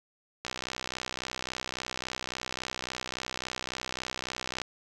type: click train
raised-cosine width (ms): 0.2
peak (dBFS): -16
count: 266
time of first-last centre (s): 0.45-4.617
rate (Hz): 63.6
effects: none